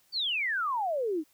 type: exponential sweep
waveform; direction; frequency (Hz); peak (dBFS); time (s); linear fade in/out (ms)
sine; down; 4699 to 290.9; -27; 0.12-1.24; 50
effects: white hiss -66 dBFS RMS until 1.33 s